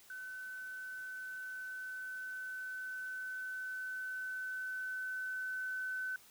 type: tone with level ramp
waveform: sine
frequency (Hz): 1516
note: F#6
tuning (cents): +42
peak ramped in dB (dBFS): -43 to -36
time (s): 0.1-6.16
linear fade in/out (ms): 2
effects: white hiss -61 dBFS RMS until 6.3 s